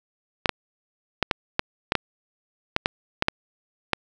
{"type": "clicks", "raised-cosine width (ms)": 0.3, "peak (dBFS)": -3, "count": 12, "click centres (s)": [0.458, 0.493, 1.227, 1.312, 1.594, 1.921, 1.953, 2.764, 2.859, 3.224, 3.284, 3.933], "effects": []}